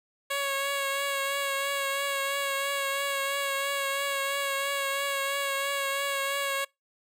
10% pulse tone with vibrato, 554.4 Hz, C#5, in tune, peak -19 dBFS, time 0.3-6.65 s, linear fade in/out 10 ms, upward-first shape triangle, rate 3 Hz, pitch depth 25 cents each way, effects noise-tail reverb RT60 0.2 s tail -25 dB re dry

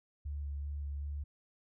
sine tone with vibrato, 71.8 Hz, D2, 39 cents flat, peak -36 dBFS, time 0.25-1.24 s, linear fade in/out 10 ms, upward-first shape square, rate 2.6 Hz, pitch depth 14 cents each way, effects none

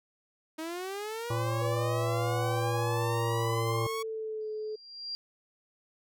sawtooth linear sweep, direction up, 311.5 to 1122 Hz, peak -31 dBFS, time 0.58-4.03 s, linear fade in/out 10 ms
harmonic tone, 114.6 Hz, A#2, 29 cents flat, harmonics 1 / 3 / 5 / 7 / 9 / 10, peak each -30 / -38 / -40 / -42 / -40 / -40 dBFS, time 1.3-3.87 s, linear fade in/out 5 ms
sine tone with pitch glide, 493.9 to 430 Hz, B4 to A4, 0 to -40 cents, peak -33 dBFS, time 1.61-4.76 s, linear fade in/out 10 ms, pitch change -240 cents, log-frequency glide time 2.55-4.5 s
sine tone with exponential growth, 4759 Hz, D8, 22 cents sharp, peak -32 dBFS, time 4.41-5.15 s, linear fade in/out 0 ms, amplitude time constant 160 ms
effects none

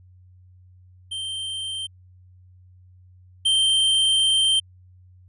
square tone pair in turn, 3136 / 3136 Hz, G7 / G7, 0 / 0 cents, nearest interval unison, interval 0 cents, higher neither, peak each -28 / -17 dBFS, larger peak second, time 1.11-1.87 / 3.45-4.6 s, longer second, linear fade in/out 10 ms, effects added 91 Hz sine -48 dBFS peak until 5.28 s + resampled to 24000 Hz

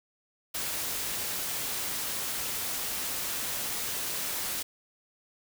white noise, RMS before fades -33 dBFS, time 0.54-4.63 s, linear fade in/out 10 ms, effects none

